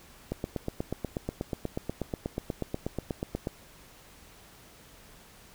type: click train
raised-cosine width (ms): 2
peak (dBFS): -17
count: 27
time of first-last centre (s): 0.32-3.472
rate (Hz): 8.25
effects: pink hiss -54 dBFS RMS until 5.54 s